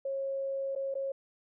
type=tone with dropouts; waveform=sine; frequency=544 Hz; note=C#5; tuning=33 cents flat; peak=-31 dBFS; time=0.05-1.12 s; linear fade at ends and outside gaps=5 ms; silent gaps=0.752-0.76 / 0.942-0.952 s; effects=none